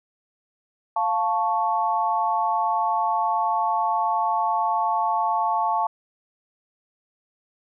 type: chord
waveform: sine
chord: F augmented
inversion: none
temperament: equal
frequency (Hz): 698.5 / 880 / 1108.7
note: F5 / A5 / C#6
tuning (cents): 0 / 0 / 0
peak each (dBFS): -26 / -22 / -26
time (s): 0.96-5.87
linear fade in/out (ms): 5
effects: none